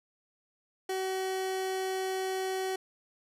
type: tone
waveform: 30% pulse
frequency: 378.2 Hz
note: F#4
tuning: 38 cents sharp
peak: -28 dBFS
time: 0.89-2.76 s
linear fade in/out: 5 ms
effects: resampled to 32000 Hz